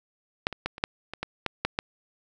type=clicks; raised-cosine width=0.3 ms; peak=-7 / -19 / -12 / -24 / -6 / -19 / -14 / -10 / -8 / -9 dBFS; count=10; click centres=0.469 / 0.527 / 0.66 / 0.781 / 0.839 / 1.136 / 1.23 / 1.463 / 1.65 / 1.789 s; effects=none